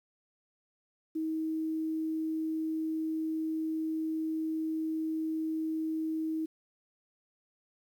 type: tone with quantisation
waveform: sine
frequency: 317.5 Hz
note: D#4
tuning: 35 cents sharp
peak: -30 dBFS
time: 1.15-6.46 s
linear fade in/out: 10 ms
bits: 10
effects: none